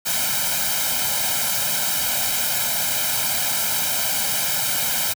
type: noise with comb filter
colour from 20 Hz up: white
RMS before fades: -22 dBFS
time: 0.05-5.14 s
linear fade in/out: 20 ms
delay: 1.3 ms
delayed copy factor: +0.85
effects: high-pass 100 Hz 12 dB/octave